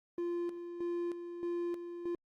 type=tone with tremolo; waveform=triangle; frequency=346.4 Hz; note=F4; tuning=14 cents flat; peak=-31 dBFS; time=0.18-2.15 s; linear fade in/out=2 ms; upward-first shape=square; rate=1.6 Hz; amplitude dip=60%; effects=Opus 32 kbps